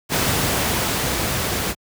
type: noise with level ramp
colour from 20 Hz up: pink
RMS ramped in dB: -19 to -23 dBFS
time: 0.09-1.75 s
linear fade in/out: 50 ms
effects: high-pass 60 Hz 12 dB/octave